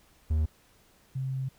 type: tone pair in turn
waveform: triangle / sine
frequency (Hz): 77.78 / 132.43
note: D#2 / C3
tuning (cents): 0 / +21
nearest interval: major sixth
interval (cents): 921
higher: second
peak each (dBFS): -21 / -29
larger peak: first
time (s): 0.3-0.46 / 1.15-1.49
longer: second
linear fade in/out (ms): 10
effects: pink hiss -62 dBFS RMS until 1.58 s